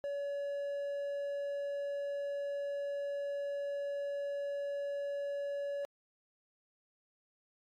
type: tone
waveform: triangle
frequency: 567 Hz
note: C#5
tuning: 39 cents sharp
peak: -33 dBFS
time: 0.04-5.85 s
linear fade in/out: 0 ms
effects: AAC 64 kbps